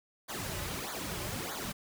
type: noise with flanger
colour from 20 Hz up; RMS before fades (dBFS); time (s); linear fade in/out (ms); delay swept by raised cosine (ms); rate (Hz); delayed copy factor
pink; -38; 0.28-1.73; 20; 0.36 to 4.36; 1.6; -0.9
effects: none